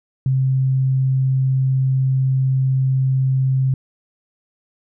sine tone, 132.1 Hz, C3, 17 cents sharp, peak -14 dBFS, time 0.26-3.74 s, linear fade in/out 2 ms, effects none

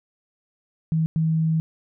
sine tone bursts at uneven times, 160.4 Hz, E3, 47 cents flat, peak -18 dBFS, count 2, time 0.92-1.06 / 1.16-1.6 s, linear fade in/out 0 ms, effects none

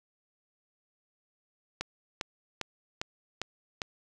click train, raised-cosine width 0.2 ms, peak -15 dBFS, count 6, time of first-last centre 1.81-3.818 s, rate 2.49 Hz, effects none

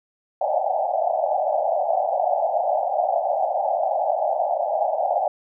white band-pass noise, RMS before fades -22 dBFS, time 0.41-5.28 s, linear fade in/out 5 ms, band 580 to 810 Hz, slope 96 dB/octave, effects none

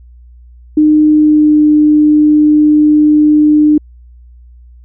sine tone with pitch glide, 304.9 to 301.4 Hz, D#4 to D4, -35 to +45 cents, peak -4 dBFS, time 0.77-3.78 s, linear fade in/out 5 ms, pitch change -20 cents, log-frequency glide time 1.08-1.62 s, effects added 60 Hz sine -35 dBFS peak until 4.84 s

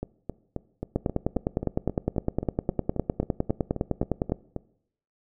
two click trains, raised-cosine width 2 ms, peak -17 / -10 dBFS, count 18 / 34, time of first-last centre 0.03-4.563 / 0.96-4.32 s, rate 3.75 / 9.82 Hz, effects noise-tail reverb RT60 0.7 s tail -21 dB re dry

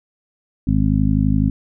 harmonic tone, 51.91 Hz, G#1, in tune, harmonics 1 / 2 / 3 / 4 / 5, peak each -20 / -20 / -20 / -20 / -20 dBFS, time 0.67-1.5 s, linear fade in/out 5 ms, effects none

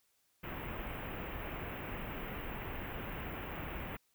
pink band-stop noise, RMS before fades -42 dBFS, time 0.43-3.97 s, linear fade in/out 10 ms, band 2900 to 15000 Hz, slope 48 dB/octave, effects white hiss -75 dBFS RMS until 4.14 s

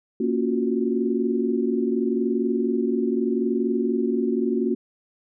sine chord, Gb major seventh, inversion first, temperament equal, 233.1 / 277.2 / 349.2 / 370 Hz, Bb3 / Db4 / F4 / Gb4, 0 / 0 / 0 / 0 cents, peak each -24 / -27 / -28 / -25 dBFS, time 0.2-4.75 s, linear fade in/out 5 ms, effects none

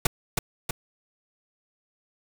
pink noise with echo, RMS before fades -20 dBFS, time 0.05-0.07 s, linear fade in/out 5 ms, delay 320 ms, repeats 2, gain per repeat -4 dB, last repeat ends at 0.71 s, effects none

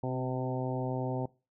harmonic tone with a mistuned harmonic, 128.3 Hz, C3, 34 cents flat, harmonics 1 / 2 / 3 / 4 / 5 / 6 / 7, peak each -34 / -37 / -39 / -40 / -41 / -42 / -42 dBFS, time 0.03-1.26 s, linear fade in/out 5 ms, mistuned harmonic 2, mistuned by +22 cents, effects noise-tail reverb RT60 0.3 s tail -21 dB re dry

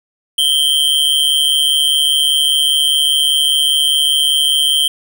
square tone with amplitude modulation, 3136 Hz, G7, in tune, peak -8 dBFS, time 0.38-4.88 s, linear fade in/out 5 ms, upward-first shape sine, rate 145 Hz, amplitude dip 75%, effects 7-bit

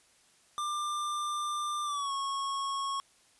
square tone with pitch glide, 1191 to 1098.5 Hz, D6 to C#6, +24 to -16 cents, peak -32 dBFS, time 0.58-3 s, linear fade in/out 0 ms, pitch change -140 cents, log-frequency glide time 1.84-2.12 s, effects white hiss -64 dBFS RMS until 3.39 s + resampled to 24000 Hz

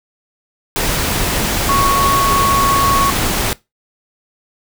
sine tone in noise, 1108.7 Hz, C#6, in tune, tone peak -12 dBFS, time 1.69-3.1 s, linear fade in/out 0 ms, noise pink, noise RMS -17 dBFS, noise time 0.76-3.53 s, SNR +2 dB, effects noise-tail reverb RT60 0.2 s tail -20 dB re dry

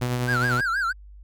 sawtooth tone with tremolo, 123.47 Hz, B2, in tune, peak -18 dBFS, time 0.01-0.61 s, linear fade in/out 10 ms, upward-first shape triangle, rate 10 Hz, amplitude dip 35%
triangle tone with vibrato, 1479 Hz, F#6, 1 cent flat, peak -20 dBFS, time 0.27-0.93 s, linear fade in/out 20 ms, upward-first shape sine, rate 6.3 Hz, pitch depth 180 cents each way
effects added 50 Hz sine -42 dBFS peak until 1.23 s

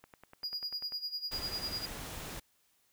click train, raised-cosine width 0.5 ms, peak -36 dBFS, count 10, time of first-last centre 0.04-0.922 s, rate 10.2 Hz
triangle tone with tremolo, 4875 Hz, D#8, 36 cents flat, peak -32 dBFS, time 0.43-1.86 s, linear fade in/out 10 ms, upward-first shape sine, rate 10 Hz, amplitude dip 80%
pink noise, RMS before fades -43 dBFS, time 1.31-2.4 s, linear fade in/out 10 ms
effects white hiss -72 dBFS RMS until 2.92 s

